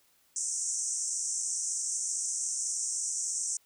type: band-pass noise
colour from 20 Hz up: white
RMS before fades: -33 dBFS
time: 0.36-3.57 s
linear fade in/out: 2 ms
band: 5700 to 8800 Hz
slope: 96 dB/octave
effects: white hiss -67 dBFS RMS until 3.65 s